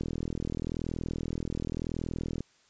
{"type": "click train", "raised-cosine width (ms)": 3, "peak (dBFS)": -20, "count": 99, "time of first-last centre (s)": [0.01, 2.406], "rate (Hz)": 40.9, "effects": ["white hiss -64 dBFS RMS until 2.69 s", "resampled to 16000 Hz"]}